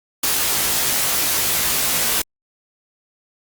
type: noise with comb filter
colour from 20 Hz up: white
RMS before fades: -19 dBFS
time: 0.23-2.22 s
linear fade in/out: 5 ms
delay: 18 ms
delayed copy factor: +0.85
effects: Opus 48 kbps